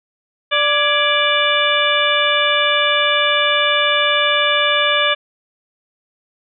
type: harmonic tone with a mistuned harmonic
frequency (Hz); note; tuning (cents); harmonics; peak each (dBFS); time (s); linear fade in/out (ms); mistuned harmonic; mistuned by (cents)
587.3; D5; 0; 1 / 2 / 3 / 4 / 5 / 6; -20 / -20 / -20 / -20 / -20 / -20; 0.51-5.15; 20; 3; -86
effects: none